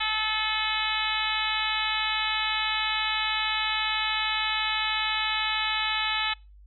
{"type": "harmonic tone with a mistuned harmonic", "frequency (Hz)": 433.8, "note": "A4", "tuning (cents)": -25, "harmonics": [2, 3, 4, 5, 6, 7, 8, 9], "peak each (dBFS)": [-33, -33, -33, -33, -33, -33, -33, -33], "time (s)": [0, 6.34], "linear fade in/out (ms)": 10, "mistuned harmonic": 6, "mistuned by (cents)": -28, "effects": ["noise-tail reverb RT60 0.3 s tail -26 dB re dry", "added 50 Hz sine -48 dBFS peak until 6.66 s"]}